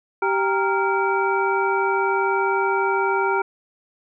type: tone cluster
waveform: sine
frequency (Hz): 389 / 791 / 932 / 1392 / 2299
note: G4 / G5 / A#5 / F6 / D7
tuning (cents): -13 / +15 / -1 / -6 / -37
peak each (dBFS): -22 / -27 / -23 / -24 / -31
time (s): 0.22-3.42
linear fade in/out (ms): 5
effects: none